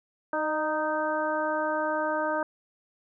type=harmonic tone with a mistuned harmonic; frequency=310 Hz; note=D#4; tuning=6 cents flat; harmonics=1 / 2 / 3 / 4 / 5; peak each=-34 / -29 / -31 / -34 / -33 dBFS; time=0.33-2.43 s; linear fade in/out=2 ms; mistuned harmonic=2; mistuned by=-22 cents; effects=none